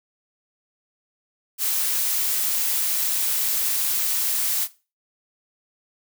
blue noise, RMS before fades -23 dBFS, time 1.58-4.68 s, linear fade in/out 50 ms, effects noise-tail reverb RT60 0.3 s tail -17 dB re dry

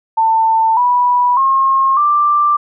sine tone with pitch steps, 894 / 980.6 / 1075.5 / 1179.6 Hz, A5 / B5 / C6 / D6, +27 / -13 / +47 / +7 cents, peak -9 dBFS, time 0.17-2.57 s, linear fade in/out 10 ms, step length 600 ms, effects none

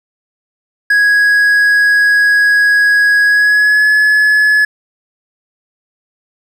triangle tone with pitch glide, 1661.2 to 1704.9 Hz, G#6 to G#6, 0 to +45 cents, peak -5 dBFS, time 0.9-4.65 s, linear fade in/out 5 ms, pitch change +45 cents, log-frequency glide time 3.25-3.88 s, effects none

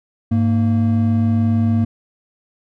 triangle tone pair together, 102.45 / 230 Hz, G#2 / A#3, -23 / -23 cents, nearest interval octave + major second, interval 1400 cents, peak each -14 dBFS, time 0.31-1.85 s, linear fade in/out 10 ms, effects none

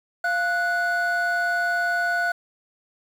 triangle tone pair together, 695.7 / 1475 Hz, F5 / F#6, -7 / -6 cents, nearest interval octave + minor second, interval 1301 cents, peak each -23 / -20 dBFS, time 0.24-2.32 s, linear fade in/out 5 ms, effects tanh soft clip ceiling -11 dBFS + 8-bit

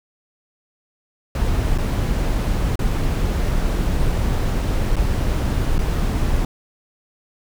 brown noise with dropouts, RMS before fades -19 dBFS, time 1.35-6.45 s, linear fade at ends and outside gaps 2 ms, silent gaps 1.778-1.784 / 2.757-2.791 / 4.958-4.965 / 5.782-5.79 s, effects none

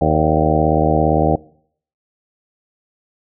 harmonic tone with a mistuned harmonic, 77.6 Hz, D#2, 4 cents flat, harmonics 1 / 2 / 3 / 4 / 5 / 6 / 7 / 8 / 9 / 10, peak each -21 / -19 / -23 / -21 / -24 / -21 / -21 / -23 / -21 / -21 dBFS, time 0.01-1.36 s, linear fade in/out 5 ms, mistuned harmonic 8, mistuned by -65 cents, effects noise-tail reverb RT60 0.6 s tail -22 dB re dry

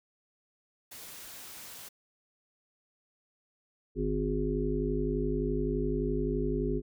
white noise, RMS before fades -46 dBFS, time 0.91-1.89 s, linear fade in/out 10 ms
harmonic tone, 51.7 Hz, G#1, 7 cents flat, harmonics 1 / 3 / 5 / 7 / 8, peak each -33 / -36 / -34 / -34 / -34 dBFS, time 3.95-6.82 s, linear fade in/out 50 ms
effects none

